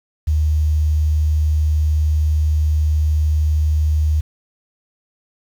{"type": "tone with quantisation", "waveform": "sine", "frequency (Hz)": 76.6, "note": "D#2", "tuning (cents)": -27, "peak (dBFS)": -13, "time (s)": [0.27, 4.21], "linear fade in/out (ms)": 10, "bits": 7, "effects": []}